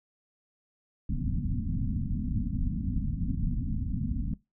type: low-pass noise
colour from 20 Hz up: pink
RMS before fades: -30 dBFS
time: 1.09-4.34 s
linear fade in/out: 5 ms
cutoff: 270 Hz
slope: 96 dB/octave
effects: noise-tail reverb RT60 0.2 s tail -20 dB re dry